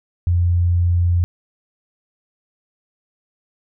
sine tone, 87.31 Hz, F2, in tune, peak -13 dBFS, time 0.27-1.24 s, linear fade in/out 0 ms, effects none

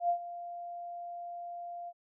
sine tone with ADSR envelope, 696 Hz, F5, 6 cents flat, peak -24 dBFS, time 0-1.93 s, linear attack 92 ms, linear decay 89 ms, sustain -15 dB, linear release 48 ms, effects none

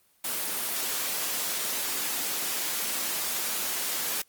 white high-pass noise, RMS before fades -30 dBFS, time 0.24-4.22 s, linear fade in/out 5 ms, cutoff 200 Hz, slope 12 dB/octave, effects white hiss -65 dBFS RMS until 4.28 s + Opus 24 kbps

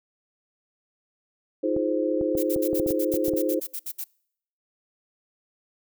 sine chord, F minor seventh, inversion third, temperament just, 314.3 / 349.2 / 419.1 / 523.8 Hz, Eb4 / F4 / Ab4 / C5, +18 / 0 / +16 / +2 cents, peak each -26 / -29 / -30 / -26 dBFS, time 1.63-3.6 s, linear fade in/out 10 ms
clicks, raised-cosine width 2 ms, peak -19 dBFS, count 11, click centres 1.765 / 2.212 / 2.352 / 2.562 / 2.731 / 2.799 / 2.863 / 2.907 / 3.14 / 3.282 / 3.336 s
violet noise bursts, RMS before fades -32 dBFS, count 14, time 2.37-4.043 s, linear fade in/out 10 ms, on 61 ms, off 63 ms
effects noise-tail reverb RT60 0.7 s tail -26 dB re dry

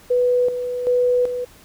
sine tone with tremolo, 493.9 Hz, B4, in tune, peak -14 dBFS, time 0.1-1.45 s, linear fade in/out 10 ms, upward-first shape square, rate 1.3 Hz, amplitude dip 60%, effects pink hiss -48 dBFS RMS until 1.64 s

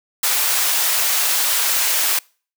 white high-pass noise, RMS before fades -18 dBFS, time 0.23-2.19 s, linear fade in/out 5 ms, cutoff 690 Hz, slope 12 dB/octave, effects noise-tail reverb RT60 0.4 s tail -26 dB re dry

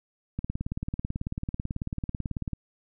click train, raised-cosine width 5 ms, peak -18 dBFS, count 40, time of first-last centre 0.39-2.533 s, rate 18.2 Hz, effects none

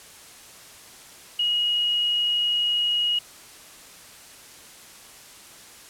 sine tone, 2892 Hz, F#7, 40 cents flat, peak -20 dBFS, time 1.39-3.19 s, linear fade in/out 5 ms, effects white hiss -46 dBFS RMS until 5.89 s + low-pass 11000 Hz 12 dB/octave

